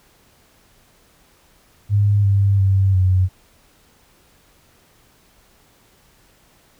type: tone with pitch steps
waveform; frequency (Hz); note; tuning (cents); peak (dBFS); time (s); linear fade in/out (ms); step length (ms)
sine; 102.2 / 99.3 / 96.7 / 92.7; G#2 / G2 / G2 / F#2; -27 / +23 / -23 / +4; -12; 1.89-3.29; 50; 350
effects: pink hiss -55 dBFS RMS until 6.79 s